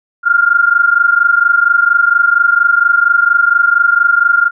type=tone pair together; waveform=sine; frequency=1390 / 1414.3 Hz; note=F6 / F6; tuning=-9 / +21 cents; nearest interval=unison; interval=30 cents; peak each=-10 dBFS; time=0.23-4.51 s; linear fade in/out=50 ms; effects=none